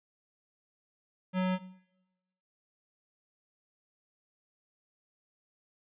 square tone, 185 Hz, F#3, in tune, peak -27 dBFS, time 1.33-1.59 s, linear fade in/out 50 ms, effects noise-tail reverb RT60 0.9 s tail -17 dB re dry + resampled to 8000 Hz

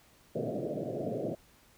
white band-pass noise, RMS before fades -35 dBFS, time 0.35-1.35 s, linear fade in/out 5 ms, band 110 to 670 Hz, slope 96 dB/octave, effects pink hiss -62 dBFS RMS until 1.77 s

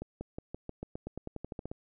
accelerating click train, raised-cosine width 2 ms, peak -25 dBFS, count 16, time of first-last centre 0.02-1.715 s, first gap 190 ms, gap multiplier 0.92, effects none

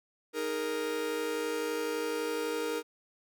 45% pulse chord, D# suspended fourth, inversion none, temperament just, 311.1 / 414.8 / 466.7 Hz, D#4 / G#4 / A#4, 0 / -2 / +2 cents, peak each -38 / -38 / -33 dBFS, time 0.33-2.83 s, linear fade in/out 50 ms, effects none

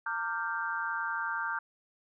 sine chord, G minor seventh, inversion first, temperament equal with one note detuned, 913.1 / 1174.7 / 1396.9 / 1568 Hz, Bb5 / D6 / F6 / G6, -36 / 0 / 0 / 0 cents, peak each -37 / -38 / -36 / -35 dBFS, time 0.06-1.59 s, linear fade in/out 5 ms, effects none

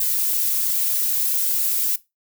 violet noise with flanger, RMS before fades -21 dBFS, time 0-1.96 s, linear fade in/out 5 ms, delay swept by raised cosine 1.9 to 5.2 ms, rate 0.68 Hz, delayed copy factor +0.55, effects noise-tail reverb RT60 0.2 s tail -18 dB re dry

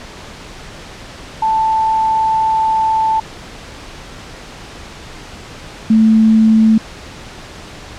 sine tone pair in turn, 882 / 220.5 Hz, A5 / A3, +4 / +4 cents, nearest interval 2 octaves, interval 2400 cents, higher first, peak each -11 / -6 dBFS, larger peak second, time 1.42-3.2 / 5.9-6.78 s, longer first, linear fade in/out 5 ms, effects pink hiss -33 dBFS RMS until 7.98 s + low-pass 6000 Hz 12 dB/octave

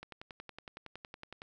click train, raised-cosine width 0.3 ms, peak -29 dBFS, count 16, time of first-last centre 0.03-1.419 s, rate 10.8 Hz, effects none

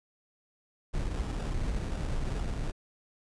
brown noise with sample-and-hold, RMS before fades -32 dBFS, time 0.93-2.72 s, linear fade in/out 20 ms, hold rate 2100 Hz, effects resampled to 22050 Hz

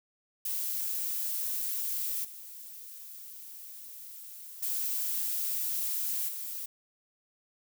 violet noise with level steps, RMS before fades -33 / -46 / -32 / -38 dBFS, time 0.45-6.66 s, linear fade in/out 5 ms, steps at 2.24 / 4.62 / 6.28 s, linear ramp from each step 10 ms, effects none

